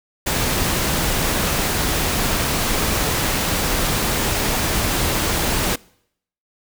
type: noise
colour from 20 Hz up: pink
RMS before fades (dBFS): -20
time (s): 0.26-5.76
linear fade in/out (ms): 10
effects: noise-tail reverb RT60 0.7 s tail -24 dB re dry